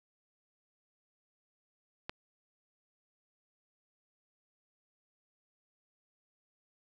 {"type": "click", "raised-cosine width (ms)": 0.3, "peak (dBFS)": -21, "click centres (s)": 2.095, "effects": []}